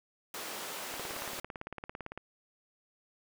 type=high-pass noise; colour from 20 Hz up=pink; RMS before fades=-41 dBFS; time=0.34-1.4 s; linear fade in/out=2 ms; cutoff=390 Hz; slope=12 dB/octave
type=click train; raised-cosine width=0.5 ms; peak=-25 dBFS; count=23; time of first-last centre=0.94-2.176 s; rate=17.8 Hz
effects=none